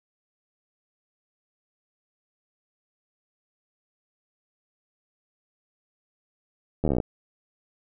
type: slowing click train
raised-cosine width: 2 ms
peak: -11 dBFS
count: 12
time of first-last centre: 6.84-7.002 s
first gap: 12 ms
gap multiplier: 1.04
effects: none